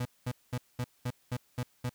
35% pulse tone bursts, 123.47 Hz, B2, in tune, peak -29 dBFS, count 8, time 0-1.894 s, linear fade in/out 5 ms, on 53 ms, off 210 ms, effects white hiss -68 dBFS RMS until 1.94 s

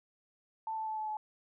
sine tone with pitch steps, 885 / 877.9 / 870.8 / 863.8 / 856.8 Hz, A5 / A5 / A5 / A5 / A5, +10 / -4 / -18 / -32 / -46 cents, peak -34 dBFS, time 0.67-1.17 s, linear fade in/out 2 ms, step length 100 ms, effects none

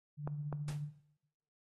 sine tone with tremolo, 147.2 Hz, D3, 4 cents sharp, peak -36 dBFS, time 0.17-0.91 s, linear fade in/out 50 ms, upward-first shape sine, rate 14 Hz, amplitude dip 40%
clicks, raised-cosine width 1 ms, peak -26 dBFS, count 2, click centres 0.275 / 0.527 s
pink noise with exponential decay, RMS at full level -45 dBFS, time 0.68-0.87 s, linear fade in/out 2 ms, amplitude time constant 40 ms
effects noise-tail reverb RT60 0.9 s tail -18 dB re dry + AAC 32 kbps

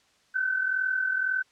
sine tone pair together, 1490.1 / 1532 Hz, F#6 / G6, +12 / -40 cents, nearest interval unison, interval 48 cents, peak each -31 / -25 dBFS, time 0.34-1.43 s, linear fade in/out 20 ms, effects white hiss -64 dBFS RMS until 1.51 s + low-pass 6000 Hz 12 dB/octave

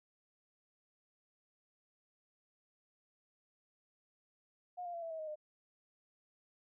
sine tone with pitch steps, 718 / 698.4 / 679.3 / 660.7 / 642.6 / 625.1 / 608 Hz, F5 / F5 / F5 / E5 / E5 / D#5 / D#5, +48 / 0 / -48 / +4 / -44 / +8 / -40 cents, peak -40 dBFS, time 4.77-5.358 s, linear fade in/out 20 ms, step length 84 ms, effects none

